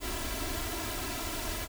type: noise with comb filter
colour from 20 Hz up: pink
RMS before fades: -35 dBFS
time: 0-1.68 s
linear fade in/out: 50 ms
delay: 3 ms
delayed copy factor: +0.85
effects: none